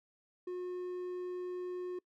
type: tone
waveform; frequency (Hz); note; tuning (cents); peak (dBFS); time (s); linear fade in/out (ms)
triangle; 361; F#4; -43; -35; 0.47-1.99; 5
effects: noise-tail reverb RT60 0.1 s tail -25 dB re dry